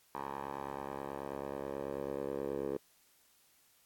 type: tone with band-pass filter sweep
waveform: 10% pulse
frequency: 69.3 Hz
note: C#2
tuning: in tune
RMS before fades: -40 dBFS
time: 0.15-2.77 s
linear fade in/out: 0 ms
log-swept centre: 890 to 450 Hz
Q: 3.2
effects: white hiss -68 dBFS RMS until 3.85 s + AAC 64 kbps